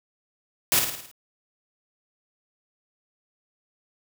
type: noise with echo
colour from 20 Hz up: white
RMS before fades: -20 dBFS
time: 0.72-0.79 s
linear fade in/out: 0 ms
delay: 54 ms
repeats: 6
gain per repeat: -5 dB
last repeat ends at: 1.114 s
effects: none